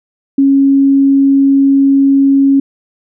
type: tone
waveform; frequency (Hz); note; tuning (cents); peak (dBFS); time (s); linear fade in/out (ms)
sine; 274.8; C#4; -15; -5; 0.38-2.6; 5
effects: none